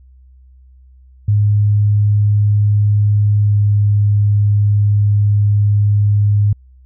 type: tone with pitch glide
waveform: sine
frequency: 103.83 to 103.17 Hz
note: G#2 to G#2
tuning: 0 to -11 cents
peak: -9 dBFS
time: 1.28-6.53 s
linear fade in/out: 5 ms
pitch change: -11 cents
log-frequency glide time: 3.42-3.56 s
effects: added 64 Hz sine -41 dBFS peak until 6.85 s